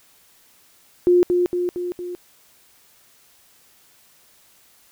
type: tone with echo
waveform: sine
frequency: 355.2 Hz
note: F4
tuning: 29 cents sharp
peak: -11 dBFS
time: 1.07-1.23 s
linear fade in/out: 0 ms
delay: 230 ms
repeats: 4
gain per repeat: -4 dB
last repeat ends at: 2.15 s
effects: white hiss -55 dBFS RMS until 4.91 s